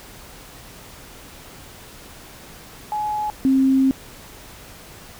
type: tone pair in turn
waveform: sine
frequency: 845 / 266.2 Hz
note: G#5 / C4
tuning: +30 / +30 cents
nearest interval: octave + minor sixth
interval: 2000 cents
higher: first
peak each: -21 / -13 dBFS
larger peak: second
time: 2.92-3.3 / 3.45-3.91 s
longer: second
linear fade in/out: 0 ms
effects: pink hiss -42 dBFS RMS until 5.19 s